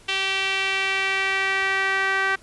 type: tone with band-pass filter sweep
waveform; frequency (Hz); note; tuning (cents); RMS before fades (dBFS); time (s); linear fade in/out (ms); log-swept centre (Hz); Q
sawtooth; 386.7; G4; -24; -23; 0.08-2.36; 10; 2900 to 1700; 2.8
effects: pink hiss -51 dBFS RMS until 2.42 s + resampled to 24000 Hz